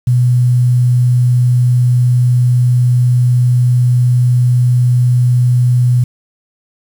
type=tone with quantisation; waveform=sine; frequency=123.5 Hz; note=B2; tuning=in tune; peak=-7 dBFS; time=0.07-6.04 s; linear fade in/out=5 ms; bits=6; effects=none